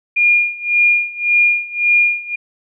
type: tone with tremolo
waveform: sine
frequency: 2420 Hz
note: D#7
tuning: 49 cents flat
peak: -8 dBFS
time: 0.16-2.36 s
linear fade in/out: 10 ms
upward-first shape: sine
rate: 1.8 Hz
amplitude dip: 90%
effects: none